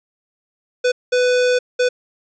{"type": "tone bursts at uneven times", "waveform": "square", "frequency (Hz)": 497.4, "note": "B4", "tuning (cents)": 12, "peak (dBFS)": -14, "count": 3, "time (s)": [[0.84, 0.92], [1.12, 1.59], [1.79, 1.89]], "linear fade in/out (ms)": 10, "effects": ["resampled to 16000 Hz", "9-bit"]}